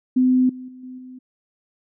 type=tone with level steps; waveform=sine; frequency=255 Hz; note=C4; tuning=44 cents flat; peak=-13 / -32 / -38 / -33 / -36 dBFS; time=0.16-1.19 s; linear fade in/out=10 ms; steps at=0.49 / 0.68 / 0.83 / 0.98 s; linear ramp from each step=5 ms; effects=none